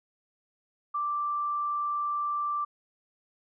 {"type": "tone", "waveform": "sine", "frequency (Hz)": 1174.7, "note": "D6", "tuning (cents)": 0, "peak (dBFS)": -27, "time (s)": [0.94, 2.65], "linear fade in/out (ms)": 10, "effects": []}